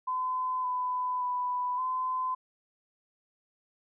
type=tone with pitch steps; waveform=sine; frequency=1018 / 1002 / 992 / 1023 Hz; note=C6 / B5 / B5 / C6; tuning=-48 / +25 / +7 / -39 cents; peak=-28 dBFS; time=0.07-2.35 s; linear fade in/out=10 ms; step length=570 ms; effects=none